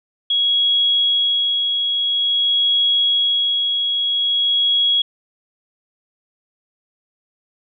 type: tone with tremolo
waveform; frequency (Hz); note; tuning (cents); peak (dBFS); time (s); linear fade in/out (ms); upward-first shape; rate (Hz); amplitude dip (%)
sine; 3322; G#7; 0; -13; 0.3-5.02; 5; sine; 0.49; 35
effects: none